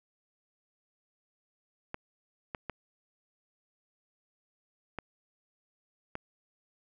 clicks, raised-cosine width 0.5 ms, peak -21 dBFS, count 5, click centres 1.944 / 2.548 / 2.697 / 4.987 / 6.154 s, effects none

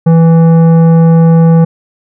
sine tone with tanh clipping, 164.81 Hz, E3, in tune, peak -4 dBFS, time 0.06-1.65 s, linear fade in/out 10 ms, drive 12 dB, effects none

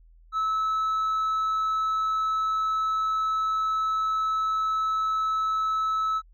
triangle tone with hard clipping, 1301 Hz, E6, 23 cents flat, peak -22 dBFS, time 0.32-6.22 s, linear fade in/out 50 ms, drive 1 dB, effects added 41 Hz sine -51 dBFS peak until 6.33 s

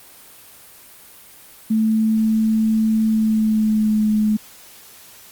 sine tone with pitch glide, 220 to 213.7 Hz, A3 to G#3, 0 to +50 cents, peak -14 dBFS, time 1.7-4.37 s, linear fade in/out 10 ms, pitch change -50 cents, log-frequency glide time 3.06-4.11 s, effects white hiss -44 dBFS RMS until 5.31 s + Opus 32 kbps

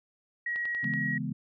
sine tone, 1905 Hz, A#6, 37 cents sharp, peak -29 dBFS, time 0.46-1.18 s, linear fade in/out 5 ms
click train, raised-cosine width 0.3 ms, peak -29 dBFS, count 5, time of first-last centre 0.56-0.937 s, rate 10.6 Hz
sine chord, C# minor seventh, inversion none, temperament equal, 138.59 / 164.81 / 207.7 / 246.9 Hz, C#3 / E3 / G#3 / B3, 0 / 0 / 0 / 0 cents, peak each -36 dBFS, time 0.83-1.33 s, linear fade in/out 10 ms
effects none

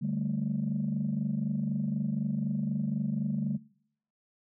sine chord, D suspended fourth, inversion none, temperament equal, 146.83 / 196 / 220 Hz, D3 / G3 / A3, 0 / 0 / 0 cents, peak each -32 dBFS, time 0.01-3.58 s, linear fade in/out 20 ms, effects noise-tail reverb RT60 0.7 s tail -24 dB re dry + tanh soft clip ceiling -21 dBFS

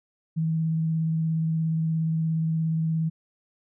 sine tone with vibrato, 161 Hz, E3, 41 cents flat, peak -22 dBFS, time 0.36-3.1 s, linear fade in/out 20 ms, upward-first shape square, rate 17 Hz, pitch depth 11 cents each way, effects none

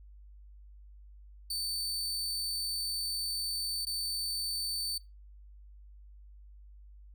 sawtooth tone with dropouts, 4544 Hz, C#8, 42 cents sharp, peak -30 dBFS, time 1.5-4.98 s, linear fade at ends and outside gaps 5 ms, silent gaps 3.852-3.867 s, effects noise-tail reverb RT60 0.2 s tail -21 dB re dry + added 50 Hz sine -50 dBFS peak until 7.14 s

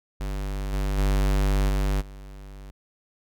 square tone with level steps, 49 Hz, G1, in tune, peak -28 / -24 / -20 / -22 / -40 dBFS, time 0.2-2.71 s, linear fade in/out 10 ms, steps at 0.72 / 0.97 / 1.68 / 2 s, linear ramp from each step 20 ms, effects none

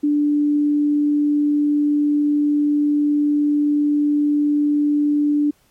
sine tone, 293.7 Hz, D4, in tune, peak -14 dBFS, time 0.03-5.51 s, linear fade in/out 10 ms, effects pink hiss -59 dBFS RMS until 5.7 s + MP3 64 kbps

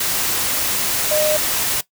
sine tone in noise, 610 Hz, D#5, 34 cents flat, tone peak -16 dBFS, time 1.11-1.37 s, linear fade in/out 5 ms, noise white, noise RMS -20 dBFS, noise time 0-1.81 s, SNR +1 dB, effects noise-tail reverb RT60 0.1 s tail -17 dB re dry

